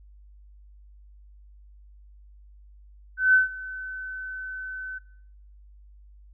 sine tone with ADSR envelope, 1519 Hz, F#6, 45 cents sharp, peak -13 dBFS, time 3.17-4.99 s, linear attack 170 ms, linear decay 140 ms, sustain -19 dB, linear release 16 ms, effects noise-tail reverb RT60 0.7 s tail -23 dB re dry + added 50 Hz sine -48 dBFS peak until 6.33 s

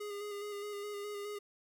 square tone with vibrato, 410.8 Hz, G#4, 19 cents flat, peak -40 dBFS, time 0-1.39 s, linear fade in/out 10 ms, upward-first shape square, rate 4.8 Hz, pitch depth 21 cents each way, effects none

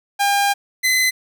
sawtooth tone pair in turn, 804 / 2032 Hz, G5 / B6, +44 / +49 cents, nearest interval octave + major third, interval 1605 cents, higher second, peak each -11 dBFS, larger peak neither, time 0.19-0.54 / 0.83-1.11 s, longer first, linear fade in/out 20 ms, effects none

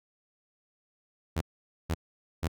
sawtooth tone bursts, 81.9 Hz, E2, 11 cents flat, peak -23 dBFS, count 3, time 1.36-2.479 s, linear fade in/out 10 ms, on 53 ms, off 480 ms, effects none

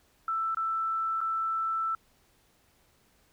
sine tone with dropouts, 1326 Hz, E6, 10 cents sharp, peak -27 dBFS, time 0.28-1.95 s, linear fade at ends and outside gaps 2 ms, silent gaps 0.547-0.57 / 1.206-1.213 s, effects pink hiss -66 dBFS RMS until 3.32 s

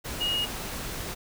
sine tone in noise, 2872 Hz, F7, 48 cents sharp, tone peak -25 dBFS, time 0.2-0.46 s, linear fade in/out 20 ms, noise pink, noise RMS -35 dBFS, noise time 0.04-1.15 s, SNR +7 dB, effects none

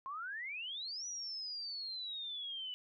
sine exponential two-way sweep, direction up then down, 1046.5 to 5910 to 2953 Hz, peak -40 dBFS, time 0.06-2.74 s, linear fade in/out 0 ms, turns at 1.06 s, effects none

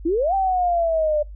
sine exponential two-way sweep, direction up then down, 310 to 786 to 591 Hz, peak -17 dBFS, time 0.05-1.23 s, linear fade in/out 10 ms, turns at 0.34 s, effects noise-tail reverb RT60 0.2 s tail -24 dB re dry + added 50 Hz sine -34 dBFS peak until 1.35 s

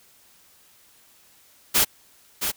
white noise with echo, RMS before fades -18 dBFS, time 1.74-1.85 s, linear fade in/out 20 ms, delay 670 ms, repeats 1, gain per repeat -7 dB, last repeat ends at 2.52 s, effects white hiss -56 dBFS RMS until 2.56 s

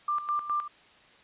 sine tone with tremolo, 1187 Hz, D6, 18 cents sharp, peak -25 dBFS, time 0.08-0.68 s, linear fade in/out 5 ms, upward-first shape square, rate 4.8 Hz, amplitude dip 70%, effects white hiss -57 dBFS RMS until 1.23 s + resampled to 8000 Hz

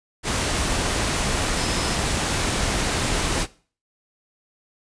sine tone in noise, 5150 Hz, E8, 41 cents flat, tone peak -33 dBFS, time 1.56-1.98 s, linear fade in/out 50 ms, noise pink, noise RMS -23 dBFS, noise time 0.23-3.47 s, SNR -13 dB, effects noise-tail reverb RT60 0.4 s tail -19 dB re dry + resampled to 22050 Hz

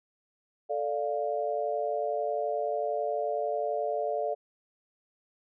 sine chord, D minor, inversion second, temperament equal, 440 / 587.3 / 698.5 Hz, A4 / D5 / F5, 0 / 0 / 0 cents, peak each -33 / -31 / -32 dBFS, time 0.69-4.35 s, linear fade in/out 20 ms, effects none

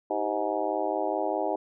harmonic tone with a mistuned harmonic, 104.8 Hz, G#2, 16 cents sharp, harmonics 3 / 4 / 5 / 6 / 7 / 8 / 9, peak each -34 / -33 / -34 / -31 / -33 / -33 / -40 dBFS, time 0.1-1.56 s, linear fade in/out 5 ms, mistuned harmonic 4, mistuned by -110 cents, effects none

